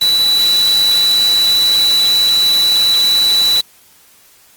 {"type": "tone in noise", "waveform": "sine", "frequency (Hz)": 3951, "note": "B7", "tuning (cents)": 0, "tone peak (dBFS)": -9, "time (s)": [0.01, 3.61], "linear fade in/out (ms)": 5, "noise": "white", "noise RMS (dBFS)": -22, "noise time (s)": [0.01, 3.61], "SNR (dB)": 10, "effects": ["white hiss -47 dBFS RMS until 4.56 s", "Opus 24 kbps"]}